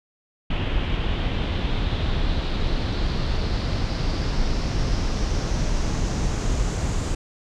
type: noise with low-pass filter sweep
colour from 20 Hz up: brown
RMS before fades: -23 dBFS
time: 0.5-7.15 s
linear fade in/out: 5 ms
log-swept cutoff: 3000 to 7300 Hz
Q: 3.3
effects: none